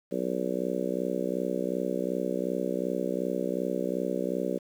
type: harmonic tone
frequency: 62.7 Hz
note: B1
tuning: 27 cents sharp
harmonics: 3 / 4 / 5 / 6 / 7 / 8 / 9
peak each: -35 / -35 / -35 / -35 / -35 / -35 / -35 dBFS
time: 0.11-4.59 s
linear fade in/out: 20 ms
effects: 9-bit